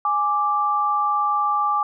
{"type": "tone pair together", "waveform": "sine", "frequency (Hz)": [830.6, 1174.6], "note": ["G#5", "D6"], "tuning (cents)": [0, 0], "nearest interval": "tritone", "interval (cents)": 600, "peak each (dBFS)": [-23, -19], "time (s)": [0.05, 1.83], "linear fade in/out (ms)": 2, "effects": []}